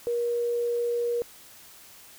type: tone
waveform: sine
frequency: 475.7 Hz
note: A#4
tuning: 35 cents sharp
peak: -24 dBFS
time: 0.07-1.22 s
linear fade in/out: 0 ms
effects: white hiss -50 dBFS RMS until 2.18 s